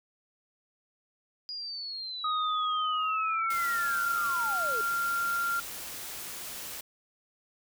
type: linear sweep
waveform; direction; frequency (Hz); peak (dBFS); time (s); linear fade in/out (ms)
sine; down; 4905 to 413; -35; 1.49-4.81; 0
type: tone with pitch glide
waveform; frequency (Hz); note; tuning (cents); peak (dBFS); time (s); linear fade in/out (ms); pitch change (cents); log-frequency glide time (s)
sine; 1249 to 1385.9; D#6 to F6; +6 to -14; -27; 2.24-5.6; 5; +180; 2.96-3.69
type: noise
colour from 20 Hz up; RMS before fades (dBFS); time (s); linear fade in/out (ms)
white; -40; 3.5-6.81; 5
effects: none